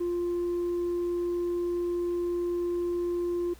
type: tone with tanh clipping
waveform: sine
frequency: 349.2 Hz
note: F4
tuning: in tune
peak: -27 dBFS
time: 0-3.54 s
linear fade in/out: 10 ms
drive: 1 dB
effects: added 60 Hz sine -49 dBFS peak until 3.59 s + pink hiss -55 dBFS RMS until 3.59 s